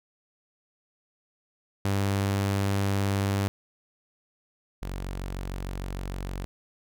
sawtooth tone pair in turn, 99 / 46.53 Hz, G2 / F#1, +18 / +10 cents, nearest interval octave + minor second, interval 1308 cents, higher first, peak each -20 / -28 dBFS, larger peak first, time 1.85-3.48 / 4.82-6.45 s, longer neither, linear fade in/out 0 ms, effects none

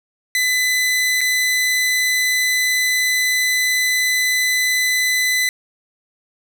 sawtooth tone with dropouts, 2007 Hz, B6, 27 cents sharp, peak -12 dBFS, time 0.35-5.49 s, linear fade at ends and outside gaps 1 ms, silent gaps 1.208-1.213 s, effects none

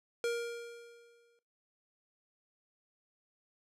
square tone with exponential decay, 470.4 Hz, A#4, 16 cents sharp, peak -30 dBFS, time 0.24-1.39 s, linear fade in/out 1 ms, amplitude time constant 250 ms, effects noise-tail reverb RT60 0.3 s tail -21 dB re dry + low-pass 10000 Hz 12 dB/octave

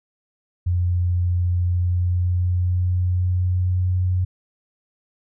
sine tone with pitch glide, 88.6 to 91.25 Hz, F2 to F#2, +25 to -24 cents, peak -17 dBFS, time 0.66-4.25 s, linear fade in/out 10 ms, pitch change +51 cents, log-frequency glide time 1.63-3.95 s, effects none

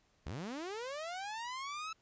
sawtooth linear sweep, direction up, 57.3 to 1319 Hz, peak -36 dBFS, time 0.26-1.93 s, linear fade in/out 5 ms, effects pink hiss -72 dBFS RMS until 2.01 s + resampled to 16000 Hz

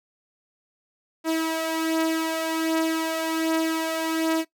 sawtooth beating tone pair, 321.9 / 323.2 Hz, E4 / E4, -41 / -34 cents, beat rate 1.3 Hz, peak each -25 / -20 dBFS, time 1.24-4.45 s, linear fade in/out 50 ms, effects noise-tail reverb RT60 0.1 s tail -18 dB re dry

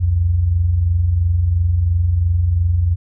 sine tone pair together, 64.67 / 87.6 Hz, C2 / F2, -20 / +6 cents, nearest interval perfect fourth, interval 526 cents, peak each -22 / -13 dBFS, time 0-2.96 s, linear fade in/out 20 ms, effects none

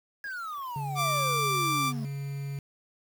triangle exponential sweep, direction down, 1674 to 213.6 Hz, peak -32 dBFS, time 0.24-2.05 s, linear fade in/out 2 ms
triangle tone with pitch glide, 140.6 to 139.63 Hz, C#3 to C#3, +25 to +13 cents, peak -30 dBFS, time 0.76-2.59 s, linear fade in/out 2 ms, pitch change -12 cents, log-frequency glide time 0.95-1.75 s
sawtooth tone, 1174.7 Hz, D6, in tune, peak -22 dBFS, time 0.95-1.93 s, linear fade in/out 50 ms
effects 8-bit

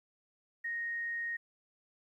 sine tone, 1864.7 Hz, A#6, in tune, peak -34 dBFS, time 0.64-1.37 s, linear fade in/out 10 ms, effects 12-bit

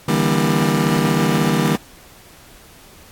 30% pulse chord, E half-diminished seventh, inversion third, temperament just, 148.33 / 164.81 / 197.78 / 237.3 Hz, D3 / E3 / G3 / Bb3, +18 / 0 / +16 / +31 cents, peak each -18 dBFS, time 0.08-1.76 s, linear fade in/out 5 ms, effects pink hiss -45 dBFS RMS until 3.11 s + AAC 64 kbps

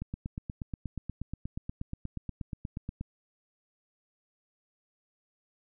click train, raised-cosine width 5 ms, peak -23 dBFS, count 26, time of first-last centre 0.02-3.01 s, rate 8.36 Hz, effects none

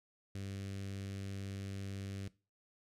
sawtooth tone with notch filter, 98 Hz, G2, in tune, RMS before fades -43 dBFS, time 0.35-2.28 s, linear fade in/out 0 ms, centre 910 Hz, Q 0.63, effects noise-tail reverb RT60 0.3 s tail -19 dB re dry + low-pass 10000 Hz 12 dB/octave

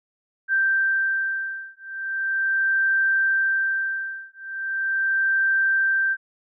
sine beating tone pair, 1568 / 1568.39 Hz, G6 / G6, 0 / 0 cents, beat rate 0.39 Hz, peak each -23 dBFS, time 0.48-6.17 s, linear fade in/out 50 ms, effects none

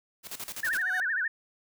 white noise with tremolo, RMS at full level -37 dBFS, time 0.23-0.83 s, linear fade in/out 50 ms, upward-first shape square, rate 12 Hz, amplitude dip 80%
30% pulse tone with exponential growth, 740 Hz, F#5, in tune, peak -29 dBFS, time 0.63-1 s, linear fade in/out 0 ms, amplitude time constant 79 ms
sine tone with vibrato, 1644 Hz, G#6, 18 cents flat, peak -26 dBFS, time 0.63-1.28 s, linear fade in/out 5 ms, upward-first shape sine, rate 13 Hz, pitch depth 200 cents each way
effects none

